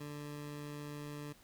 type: tone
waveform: 20% pulse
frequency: 146.9 Hz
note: D3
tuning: 1 cent sharp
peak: -38 dBFS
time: 0-1.33 s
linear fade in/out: 10 ms
effects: pink hiss -63 dBFS RMS until 1.43 s